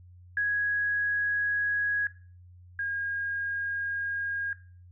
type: tone pair in turn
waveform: sine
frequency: 1661.2 / 1627 Hz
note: G#6 / G#6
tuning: 0 / -36 cents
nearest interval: unison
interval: 36 cents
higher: first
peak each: -24 / -28 dBFS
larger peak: first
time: 0.37-2.07 / 2.79-4.53 s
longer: second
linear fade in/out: 2 ms
effects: noise-tail reverb RT60 0.4 s tail -17 dB re dry + added 89 Hz sine -49 dBFS peak until 4.91 s